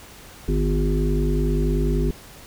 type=harmonic tone with a mistuned harmonic; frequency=50.4 Hz; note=G1; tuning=49 cents sharp; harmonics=1 / 3 / 5 / 7 / 8; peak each=-20 / -25 / -27 / -28 / -29 dBFS; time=0.48-2.11 s; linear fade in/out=5 ms; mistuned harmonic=5; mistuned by=-33 cents; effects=pink hiss -44 dBFS RMS until 2.46 s